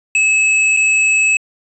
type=tone with dropouts; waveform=square; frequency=2591 Hz; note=E7; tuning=30 cents flat; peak=-11 dBFS; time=0.15-1.37 s; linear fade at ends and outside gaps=2 ms; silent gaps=0.766-0.771 s; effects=resampled to 24000 Hz